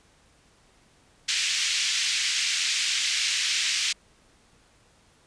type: band-pass noise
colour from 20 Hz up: pink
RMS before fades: -26 dBFS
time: 1.28-3.93 s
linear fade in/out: 10 ms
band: 2200 to 7100 Hz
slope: 24 dB/octave
effects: pink hiss -60 dBFS RMS until 5.26 s + resampled to 22050 Hz